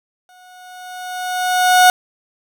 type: tone with exponential growth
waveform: 30% pulse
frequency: 731 Hz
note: F#5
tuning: 21 cents flat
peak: -3 dBFS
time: 0.29-1.9 s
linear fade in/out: 1 ms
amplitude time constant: 350 ms
effects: none